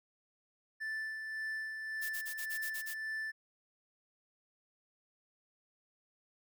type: tone with tremolo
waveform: triangle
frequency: 1760 Hz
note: A6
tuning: in tune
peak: -34 dBFS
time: 0.8-3.32 s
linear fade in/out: 20 ms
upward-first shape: sine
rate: 1.8 Hz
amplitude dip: 40%
type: noise bursts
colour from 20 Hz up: blue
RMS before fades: -43 dBFS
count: 8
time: 2.01-2.945 s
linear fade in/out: 20 ms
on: 88 ms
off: 33 ms
effects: none